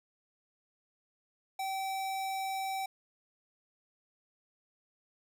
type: tone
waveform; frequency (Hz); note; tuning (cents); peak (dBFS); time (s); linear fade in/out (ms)
square; 771; G5; -29; -34; 1.59-2.86; 5
effects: none